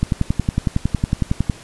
click train, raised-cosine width 5 ms, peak -4 dBFS, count 17, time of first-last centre 0.03-1.498 s, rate 10.9 Hz, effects pink hiss -41 dBFS RMS until 1.63 s + resampled to 24000 Hz

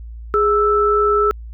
sine tone pair together, 415.3 / 1318.5 Hz, G#4 / E6, 0 / 0 cents, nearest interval octave + minor sixth, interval 2000 cents, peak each -15 dBFS, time 0.34-1.31 s, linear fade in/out 0 ms, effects added 57 Hz sine -30 dBFS peak until 1.53 s

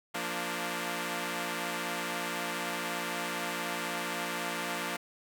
5% pulse chord, Bb major, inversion second, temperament equal with one note detuned, 174.61 / 231.5 / 293.7 Hz, F3 / Bb3 / D4, 0 / -12 / 0 cents, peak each -26 dBFS, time 0.14-4.97 s, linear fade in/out 10 ms, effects none

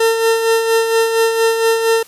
40% pulse tone with tremolo, 453.1 Hz, A#4, 49 cents flat, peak -9 dBFS, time 0-2.03 s, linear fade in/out 5 ms, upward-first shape sine, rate 4.3 Hz, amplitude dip 50%, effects white hiss -43 dBFS RMS until 2.07 s + resampled to 32000 Hz

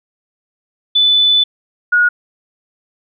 sine tone pair in turn, 3494 / 1448 Hz, A7 / F#6, -13 / -38 cents, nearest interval octave + minor third, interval 1525 cents, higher first, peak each -8 dBFS, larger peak neither, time 0.95-1.44 / 1.92-2.09 s, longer first, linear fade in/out 10 ms, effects none

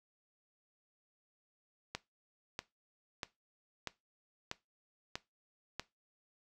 click train, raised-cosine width 0.2 ms, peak -20 dBFS, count 7, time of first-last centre 1.95-5.796 s, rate 1.56 Hz, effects noise-tail reverb RT60 0.2 s tail -18 dB re dry

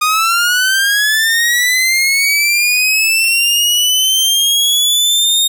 sawtooth linear sweep, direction up, 1225 to 3710 Hz, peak -7 dBFS, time 0.01-5.48 s, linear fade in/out 10 ms, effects none

